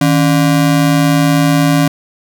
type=ring-modulated tone; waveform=square; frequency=218 Hz; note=A3; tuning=16 cents flat; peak=-6 dBFS; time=0.01-1.88 s; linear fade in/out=5 ms; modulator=60.2 Hz; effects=none